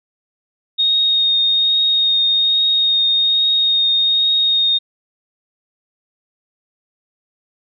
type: tone with vibrato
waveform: sine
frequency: 3714 Hz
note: A#7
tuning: 7 cents flat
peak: -12 dBFS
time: 0.78-4.79 s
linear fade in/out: 20 ms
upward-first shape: triangle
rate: 1.2 Hz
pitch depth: 13 cents each way
effects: none